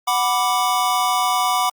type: chord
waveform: square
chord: B minor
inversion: second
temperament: equal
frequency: 740 / 987.8 / 1174.7 Hz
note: F#5 / B5 / D6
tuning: 0 / 0 / 0 cents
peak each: -22 dBFS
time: 0.07-1.7 s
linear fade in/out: 10 ms
effects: Opus 48 kbps